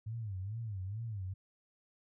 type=tone with vibrato; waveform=sine; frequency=103.83 Hz; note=G#2; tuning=in tune; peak=-37 dBFS; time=0.06-1.34 s; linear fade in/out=10 ms; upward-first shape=sine; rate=2.3 Hz; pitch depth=200 cents each way; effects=none